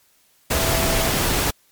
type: tone in noise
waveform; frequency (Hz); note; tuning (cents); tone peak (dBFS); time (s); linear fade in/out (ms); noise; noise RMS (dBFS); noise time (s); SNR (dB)
sine; 660; E5; +2; -26; 0.53-1.09; 10; pink; -20; 0.5-1.51; -9
effects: white hiss -59 dBFS RMS until 1.71 s + MP3 96 kbps